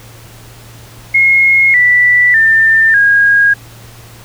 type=tone with pitch steps; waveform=sine; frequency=2157 / 1966.6 / 1793 / 1634.7 Hz; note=C#7 / B6 / A6 / G#6; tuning=-48 / -8 / +32 / -28 cents; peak=-5 dBFS; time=1.14-3.54 s; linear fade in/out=10 ms; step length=600 ms; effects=added 115 Hz sine -36 dBFS peak until 4.24 s + pink hiss -38 dBFS RMS until 4.24 s